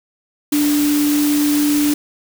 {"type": "tone in noise", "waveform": "sine", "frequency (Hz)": 293.7, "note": "D4", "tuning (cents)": 0, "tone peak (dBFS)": -13, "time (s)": [0.52, 1.94], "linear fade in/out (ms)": 5, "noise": "white", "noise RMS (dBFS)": -24, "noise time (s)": [0.52, 1.94], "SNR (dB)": 8, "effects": []}